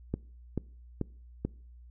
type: click train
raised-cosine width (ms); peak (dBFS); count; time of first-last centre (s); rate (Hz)
3; -17; 4; 0.14-1.45; 2.29
effects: noise-tail reverb RT60 0.5 s tail -24 dB re dry + added 60 Hz sine -49 dBFS peak until 1.9 s